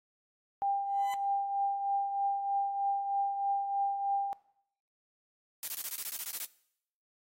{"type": "tone with tremolo", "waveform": "sine", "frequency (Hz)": 796, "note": "G5", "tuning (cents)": 26, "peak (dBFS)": -26, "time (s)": [0.62, 4.33], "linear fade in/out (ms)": 0, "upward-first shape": "triangle", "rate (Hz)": 3.2, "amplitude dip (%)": 55}
{"type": "tone with exponential growth", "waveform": "20% pulse", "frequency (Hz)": 1007, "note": "B5", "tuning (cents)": 33, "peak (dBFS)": -32, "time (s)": [0.86, 1.14], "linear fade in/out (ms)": 0, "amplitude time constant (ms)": 59}
{"type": "noise bursts", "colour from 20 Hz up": "blue", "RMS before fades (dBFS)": -36, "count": 12, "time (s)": [5.63, 6.448], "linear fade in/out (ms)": 0, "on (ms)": 48, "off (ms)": 22}
{"effects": ["noise-tail reverb RT60 0.7 s tail -20 dB re dry", "AAC 48 kbps"]}